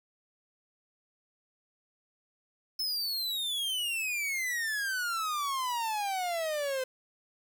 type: exponential sweep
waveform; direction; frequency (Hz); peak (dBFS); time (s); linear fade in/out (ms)
45% pulse; down; 5274 to 511; -30; 2.79-6.84; 5
effects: 10-bit